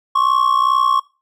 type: ring-modulated tone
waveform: triangle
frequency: 1100 Hz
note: C#6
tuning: 14 cents flat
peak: -7 dBFS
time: 0.15-1 s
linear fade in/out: 10 ms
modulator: 31.2 Hz
effects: noise-tail reverb RT60 0.3 s tail -21 dB re dry